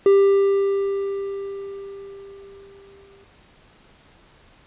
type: tone with exponential decay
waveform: triangle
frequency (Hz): 395.2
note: G4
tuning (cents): +14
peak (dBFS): -8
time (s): 0.06-3.24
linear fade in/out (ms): 2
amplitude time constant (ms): 690
effects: pink hiss -53 dBFS RMS until 4.66 s + resampled to 8000 Hz